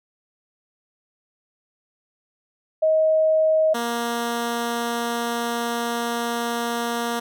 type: tone pair in turn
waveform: sine / 10% pulse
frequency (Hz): 631 / 235.3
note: D#5 / A#3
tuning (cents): +24 / +16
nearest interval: octave + perfect fourth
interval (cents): 1708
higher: first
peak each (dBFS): -15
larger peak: neither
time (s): 2.82-3.74 / 3.74-7.2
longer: second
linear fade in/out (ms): 10
effects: none